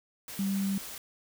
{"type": "tone in noise", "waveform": "sine", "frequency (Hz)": 196, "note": "G3", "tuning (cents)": 0, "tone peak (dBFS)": -27, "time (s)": [0.39, 0.78], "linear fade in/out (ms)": 2, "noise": "white", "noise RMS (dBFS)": -42, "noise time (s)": [0.28, 0.98], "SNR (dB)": 12, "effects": []}